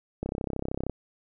click train, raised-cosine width 2 ms, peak -17 dBFS, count 23, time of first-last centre 0.23-0.897 s, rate 33 Hz, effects none

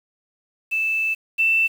sine tone pair in turn, 2637 / 2665 Hz, E7 / E7, 0 / +18 cents, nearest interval unison, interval 18 cents, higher second, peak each -19 / -15 dBFS, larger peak second, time 0.71-1.15 / 1.38-1.68 s, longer first, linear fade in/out 20 ms, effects 7-bit

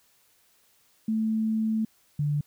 sine tone pair in turn, 220 / 146.83 Hz, A3 / D3, 0 / 0 cents, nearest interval perfect fifth, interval 700 cents, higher first, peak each -23 dBFS, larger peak neither, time 1.08-1.85 / 2.19-2.41 s, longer first, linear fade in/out 5 ms, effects white hiss -64 dBFS RMS until 2.46 s

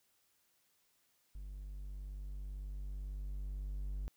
triangle tone with level ramp, 49 Hz, G1, in tune, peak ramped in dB -42 to -35 dBFS, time 1.35-4.08 s, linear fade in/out 0 ms, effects white hiss -75 dBFS RMS until 4.16 s

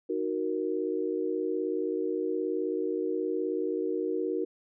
sine chord, D# minor, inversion none, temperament equal, 311.1 / 370 / 466.2 Hz, D#4 / F#4 / A#4, 0 / 0 / 0 cents, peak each -33 / -31 / -32 dBFS, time 0.09-4.45 s, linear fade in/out 10 ms, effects none

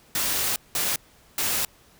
white noise bursts at uneven times, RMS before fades -25 dBFS, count 3, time 0.15-0.56 / 0.75-0.96 / 1.38-1.65 s, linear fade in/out 2 ms, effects pink hiss -56 dBFS RMS until 1.99 s

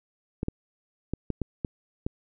clicks, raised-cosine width 3 ms, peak -15 dBFS, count 7, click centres 0.431 / 0.484 / 1.136 / 1.303 / 1.417 / 1.648 / 2.065 s, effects none

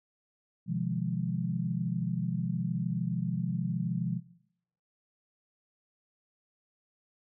sine chord, F minor seventh, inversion second, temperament equal with one note detuned, 127.9 / 155.56 / 174.61 / 207.7 Hz, C3 / Eb3 / F3 / Ab3, -39 / 0 / 0 / 0 cents, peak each -35 / -37 / -31 / -37 dBFS, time 0.66-4.21 s, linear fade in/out 50 ms, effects noise-tail reverb RT60 0.7 s tail -18 dB re dry

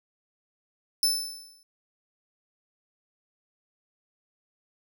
sawtooth tone with exponential decay, 5274 Hz, E8, in tune, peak -16 dBFS, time 1.03-1.63 s, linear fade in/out 1 ms, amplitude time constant 130 ms, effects none

